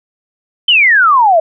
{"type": "exponential sweep", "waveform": "sine", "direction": "down", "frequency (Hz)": [3136, 622.3], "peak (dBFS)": -5, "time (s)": [0.68, 1.4], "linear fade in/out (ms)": 5, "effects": []}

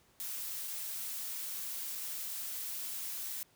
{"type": "noise with dropouts", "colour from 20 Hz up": "blue", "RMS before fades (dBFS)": -40, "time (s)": [0.2, 3.43], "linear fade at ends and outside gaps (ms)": 0, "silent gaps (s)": [[0.676, 0.68], [1.951, 1.955]], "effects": ["pink hiss -67 dBFS RMS until 3.55 s", "high-pass 60 Hz 12 dB/octave"]}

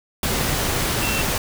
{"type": "tone in noise", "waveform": "sine", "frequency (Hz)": 2698, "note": "E7", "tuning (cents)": 40, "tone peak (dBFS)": -26, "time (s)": [1.02, 1.22], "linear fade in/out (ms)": 2, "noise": "pink", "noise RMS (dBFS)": -22, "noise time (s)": [0.23, 1.38], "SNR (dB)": -7, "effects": []}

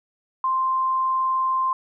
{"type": "tone", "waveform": "sine", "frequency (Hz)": 1046.5, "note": "C6", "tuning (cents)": 0, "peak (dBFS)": -19, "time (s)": [0.44, 1.73], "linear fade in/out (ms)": 2, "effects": []}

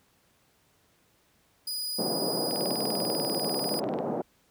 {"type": "tone", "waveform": "sawtooth", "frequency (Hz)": 4941, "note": "D#8", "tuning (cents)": -13, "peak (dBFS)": -28, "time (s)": [1.67, 3.8], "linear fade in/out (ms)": 5}
{"type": "band-pass noise", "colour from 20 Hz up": "white", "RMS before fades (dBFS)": -31, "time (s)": [1.98, 4.22], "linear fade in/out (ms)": 10, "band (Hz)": [170, 680], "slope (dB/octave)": 24}
{"type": "click train", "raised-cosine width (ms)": 0.3, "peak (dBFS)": -26, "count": 31, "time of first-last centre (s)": [2.51, 3.988], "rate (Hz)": 20.3}
{"effects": ["pink hiss -66 dBFS RMS until 4.5 s", "high-pass 60 Hz 12 dB/octave"]}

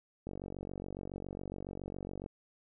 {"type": "click train", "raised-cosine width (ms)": 2, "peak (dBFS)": -28, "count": 95, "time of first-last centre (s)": [0.27, 2.262], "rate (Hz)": 47.2, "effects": []}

